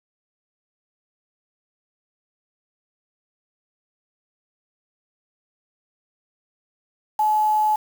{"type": "tone with quantisation", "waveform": "sine", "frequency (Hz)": 855, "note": "A5", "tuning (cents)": -50, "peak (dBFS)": -16, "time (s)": [7.19, 7.76], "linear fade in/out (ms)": 5, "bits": 6, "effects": []}